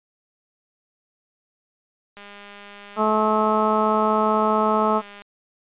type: click train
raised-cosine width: 0.3 ms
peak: -26 dBFS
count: 620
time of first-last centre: 2.17-5.219 s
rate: 203 Hz
type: harmonic tone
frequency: 215.6 Hz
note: A3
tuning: 35 cents flat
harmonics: 1 / 2 / 3 / 4 / 5 / 6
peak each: -24 / -24 / -24 / -24 / -24 / -24 dBFS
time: 2.96-5.02 s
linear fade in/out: 50 ms
effects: resampled to 8000 Hz